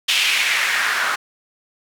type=noise with band-pass filter sweep; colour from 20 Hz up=white; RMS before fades=-19 dBFS; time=0.08-1.16 s; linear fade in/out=10 ms; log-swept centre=3000 to 1300 Hz; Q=2.7; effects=none